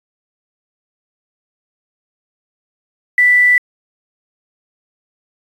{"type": "tone with quantisation", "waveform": "sine", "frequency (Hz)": 1975.5, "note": "B6", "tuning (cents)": 0, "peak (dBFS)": -7, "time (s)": [3.18, 3.58], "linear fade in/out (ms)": 2, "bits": 6, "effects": ["resampled to 32000 Hz"]}